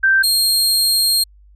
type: tone pair in turn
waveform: sine / sawtooth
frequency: 1565 / 4224 Hz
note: G6 / C8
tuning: -3 / +16 cents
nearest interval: octave + perfect fourth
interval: 1719 cents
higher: second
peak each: -10 dBFS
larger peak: neither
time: 0.03-0.23 / 0.23-1.24 s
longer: second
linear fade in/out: 10 ms
effects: added 50 Hz sine -44 dBFS peak until 1.55 s + resampled to 32000 Hz